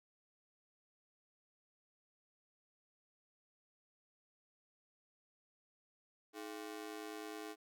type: ring-modulated tone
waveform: sawtooth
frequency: 370 Hz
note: F#4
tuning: in tune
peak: -38 dBFS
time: 6.33-7.56 s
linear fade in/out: 50 ms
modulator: 54.7 Hz
effects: none